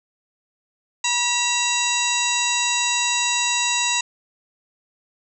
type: harmonic tone with a mistuned harmonic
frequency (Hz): 967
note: B5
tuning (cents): -37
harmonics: 1 / 2 / 3 / 4 / 5 / 6 / 7 / 8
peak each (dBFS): -26 / -29 / -25 / -25 / -33 / -32 / -26 / -27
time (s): 1.04-4.01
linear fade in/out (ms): 5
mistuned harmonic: 3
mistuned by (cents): -100
effects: none